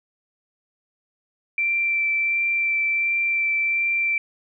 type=tone with vibrato; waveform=sine; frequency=2345 Hz; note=D7; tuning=3 cents flat; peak=-19 dBFS; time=1.58-4.18 s; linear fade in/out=2 ms; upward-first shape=sine; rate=1.4 Hz; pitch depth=10 cents each way; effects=none